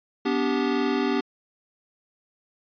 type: chord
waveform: square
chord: G major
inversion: first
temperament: equal with one note detuned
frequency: 246.9 / 289.3 / 392 Hz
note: B3 / D4 / G4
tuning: 0 / -26 / 0 cents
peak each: -27 dBFS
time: 0.25-1.21 s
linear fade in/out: 10 ms
effects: resampled to 11025 Hz